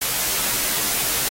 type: noise with comb filter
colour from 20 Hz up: white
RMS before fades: -22 dBFS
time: 0.01-1.29 s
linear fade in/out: 10 ms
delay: 12 ms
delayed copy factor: -0.7
effects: AAC 48 kbps